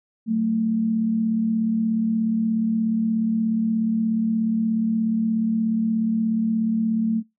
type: tone pair together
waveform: sine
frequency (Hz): 186.6 / 223.4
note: F#3 / A3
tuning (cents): +15 / +27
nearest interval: minor third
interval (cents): 312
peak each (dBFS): -29 / -19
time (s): 0.26-7.23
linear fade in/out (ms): 50
effects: noise-tail reverb RT60 0.2 s tail -26 dB re dry